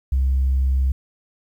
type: tone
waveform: sine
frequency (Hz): 66.2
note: C2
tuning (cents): +21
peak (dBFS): -14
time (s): 0.12-0.92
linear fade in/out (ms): 5
effects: tanh soft clip ceiling -13 dBFS + 9-bit